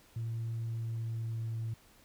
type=tone with pitch glide; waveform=sine; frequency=114.4 to 113.02 Hz; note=A#2 to A2; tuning=-32 to +47 cents; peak=-32 dBFS; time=0.16-1.74 s; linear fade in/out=5 ms; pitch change=-21 cents; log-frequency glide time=0.66-1.61 s; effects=tanh soft clip ceiling -31 dBFS + pink hiss -62 dBFS RMS until 2.04 s